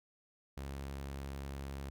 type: tone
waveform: sawtooth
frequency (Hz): 68.8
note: C#2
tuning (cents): -12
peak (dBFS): -37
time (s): 0.57-1.9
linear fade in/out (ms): 5
effects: none